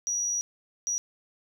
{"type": "tone bursts at uneven times", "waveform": "sine", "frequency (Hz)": 5800, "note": "F#8", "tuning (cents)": -35, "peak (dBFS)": -25, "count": 2, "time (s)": [[0.07, 0.41], [0.87, 0.98]], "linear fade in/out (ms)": 0, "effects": ["tanh soft clip ceiling -21 dBFS", "10-bit"]}